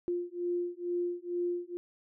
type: beating tone pair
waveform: sine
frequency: 350 / 352.2 Hz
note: F4 / F4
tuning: +4 / +15 cents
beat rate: 2.2 Hz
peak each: -34 / -34 dBFS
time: 0.08-1.77 s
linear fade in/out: 0 ms
effects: none